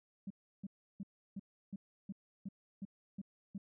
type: tone bursts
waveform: sine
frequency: 196.2 Hz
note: G3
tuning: 2 cents sharp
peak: -39 dBFS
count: 10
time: 0.27-3.58 s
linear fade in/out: 5 ms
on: 34 ms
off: 330 ms
effects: tanh soft clip ceiling -35 dBFS